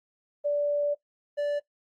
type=tone pair in turn; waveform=sine / triangle; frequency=582 / 582 Hz; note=D5 / D5; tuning=-16 / -16 cents; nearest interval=unison; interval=0 cents; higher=neither; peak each=-23 dBFS; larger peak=neither; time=0.44-0.95 / 1.37-1.6 s; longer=first; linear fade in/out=20 ms; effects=noise-tail reverb RT60 0.1 s tail -18 dB re dry + Opus 24 kbps